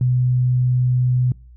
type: tone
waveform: sine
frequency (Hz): 125.5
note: B2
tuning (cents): +28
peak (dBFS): -14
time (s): 0.01-1.32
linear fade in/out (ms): 2
effects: noise-tail reverb RT60 0.4 s tail -25 dB re dry + added 60 Hz sine -41 dBFS peak until 1.56 s